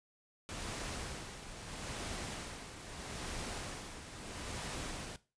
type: noise with tremolo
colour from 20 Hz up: pink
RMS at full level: -41 dBFS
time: 0.49-5.16 s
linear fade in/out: 0 ms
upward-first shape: sine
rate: 0.77 Hz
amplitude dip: 60%
effects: noise-tail reverb RT60 0.3 s tail -17 dB re dry + resampled to 22050 Hz